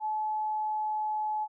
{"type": "tone with pitch glide", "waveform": "sine", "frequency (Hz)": [860, 855], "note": ["A5", "A5"], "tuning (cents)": [-40, -50], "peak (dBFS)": -28, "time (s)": [0, 1.48], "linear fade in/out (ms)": 50, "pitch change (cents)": -10, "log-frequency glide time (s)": [0.11, 1.3], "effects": []}